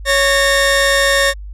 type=tone pair together; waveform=sawtooth; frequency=554.4 / 1830.6 Hz; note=C#5 / A#6; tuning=0 / -32 cents; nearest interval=octave + major sixth; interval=2068 cents; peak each=-10 dBFS; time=0.05-1.34 s; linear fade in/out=50 ms; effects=added 50 Hz sine -27 dBFS peak until 1.53 s + low-pass 11000 Hz 12 dB/octave